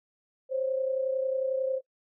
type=tone pair together; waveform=sine; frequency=523.3 / 554.4 Hz; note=C5 / C#5; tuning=0 / 0 cents; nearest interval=minor second; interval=100 cents; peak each=-27 / -33 dBFS; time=0.49-1.81 s; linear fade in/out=50 ms; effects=noise-tail reverb RT60 0.1 s tail -17 dB re dry